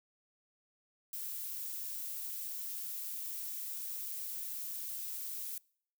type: noise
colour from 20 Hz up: violet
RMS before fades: -41 dBFS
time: 1.13-5.58 s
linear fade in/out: 2 ms
effects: noise-tail reverb RT60 0.6 s tail -25 dB re dry